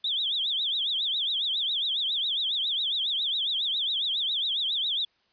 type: tone with vibrato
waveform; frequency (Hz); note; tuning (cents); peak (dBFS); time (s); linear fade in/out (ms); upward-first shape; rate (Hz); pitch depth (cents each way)
sine; 3473; A7; -23; -25; 0.04-5.05; 5; triangle; 7.3; 230
effects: white hiss -68 dBFS RMS until 5.32 s + resampled to 11025 Hz